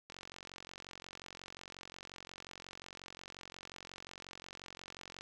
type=click train; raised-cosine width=0.2 ms; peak=-30 dBFS; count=234; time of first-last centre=0.1-5.21 s; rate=45.6 Hz; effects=none